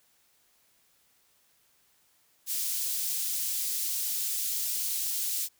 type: high-pass noise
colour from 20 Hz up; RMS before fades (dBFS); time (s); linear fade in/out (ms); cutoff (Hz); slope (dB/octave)
white; -31; 2.46-5.49; 50; 4600; 12
effects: white hiss -67 dBFS RMS until 5.59 s